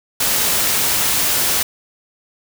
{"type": "noise", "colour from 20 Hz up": "white", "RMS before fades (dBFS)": -17, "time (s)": [0.2, 1.63], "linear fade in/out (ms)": 5, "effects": []}